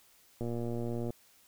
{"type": "click train", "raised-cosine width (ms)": 2, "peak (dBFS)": -24, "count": 83, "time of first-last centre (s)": [0.41, 1.105], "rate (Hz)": 118, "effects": ["white hiss -63 dBFS RMS until 1.47 s"]}